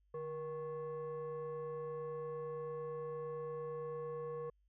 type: tone with frequency modulation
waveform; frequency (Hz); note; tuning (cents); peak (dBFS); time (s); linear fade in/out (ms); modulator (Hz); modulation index
sine; 475.2; A#4; +33; -39; 0.14-4.5; 5; 624; 0.61
effects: tanh soft clip ceiling -35 dBFS + added 50 Hz sine -70 dBFS peak until 4.68 s